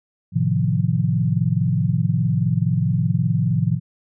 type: chord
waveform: sine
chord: F dominant seventh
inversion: first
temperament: equal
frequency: 110 / 130.81 / 155.56 / 174.61 Hz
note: A2 / C3 / Eb3 / F3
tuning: 0 / 0 / 0 / 0 cents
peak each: -22 dBFS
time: 0.32-3.8 s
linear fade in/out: 50 ms
effects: none